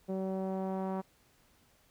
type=tone with low-pass filter sweep; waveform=sawtooth; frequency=190 Hz; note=F#3; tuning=46 cents sharp; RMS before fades=-35 dBFS; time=0.08-1.02 s; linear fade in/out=20 ms; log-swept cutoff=540 to 960 Hz; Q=1.9; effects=pink hiss -67 dBFS RMS until 1.9 s